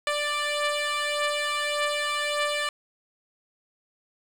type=beating tone pair; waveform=10% pulse; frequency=587.3 / 589 Hz; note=D5 / D5; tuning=0 / +5 cents; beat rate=1.7 Hz; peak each=-23 / -18 dBFS; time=0.07-2.69 s; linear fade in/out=2 ms; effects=low-pass 9000 Hz 12 dB/octave + 8-bit